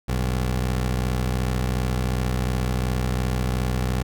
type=tone pair together; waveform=20% pulse; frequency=62.77 / 101.2 Hz; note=B1 / G#2; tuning=+29 / -44 cents; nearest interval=minor sixth; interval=827 cents; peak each=-17 / -28 dBFS; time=0.08-4.03 s; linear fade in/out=10 ms; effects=none